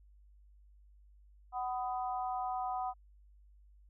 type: harmonic tone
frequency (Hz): 249.8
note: B3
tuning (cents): +20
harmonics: 3 / 4 / 5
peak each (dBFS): -35 / -41 / -43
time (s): 1.52-2.94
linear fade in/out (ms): 50
effects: added 50 Hz sine -58 dBFS peak until 3.89 s